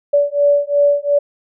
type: beating tone pair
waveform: sine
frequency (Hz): 574 / 576.8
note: D5 / D5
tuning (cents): -40 / -31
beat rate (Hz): 2.8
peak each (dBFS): -14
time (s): 0.13-1.19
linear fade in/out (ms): 10
effects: none